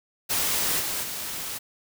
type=noise with level steps; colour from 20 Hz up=white; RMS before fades=-25 / -29 / -33 dBFS; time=0.29-1.59 s; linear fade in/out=20 ms; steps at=0.79 / 1.02 s; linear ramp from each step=20 ms; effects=none